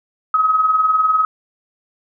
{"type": "tone with tremolo", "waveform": "sine", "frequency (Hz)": 1272, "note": "D#6", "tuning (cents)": 38, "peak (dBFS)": -9, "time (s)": [0.34, 1.25], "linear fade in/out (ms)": 2, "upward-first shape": "triangle", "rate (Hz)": 20, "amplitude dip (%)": 65, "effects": []}